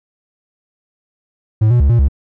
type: tone with pitch steps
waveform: triangle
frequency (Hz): 108.8 / 121.3 / 69.7 / 118 / 68.5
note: A2 / B2 / C#2 / A#2 / C#2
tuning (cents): -19 / -31 / +10 / +22 / -20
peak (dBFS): -6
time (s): 1.61-2.085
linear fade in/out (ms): 10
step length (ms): 95
effects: none